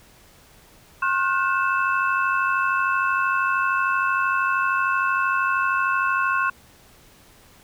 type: tone cluster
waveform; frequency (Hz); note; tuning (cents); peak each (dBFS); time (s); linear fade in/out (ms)
sine; 1073 / 1430 / 1523 / 2637; C6 / F6 / F#6 / E7; +43 / +41 / +50 / 0; -22 / -24 / -26 / -30; 1.02-6.5; 5
effects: pink hiss -52 dBFS RMS until 7.63 s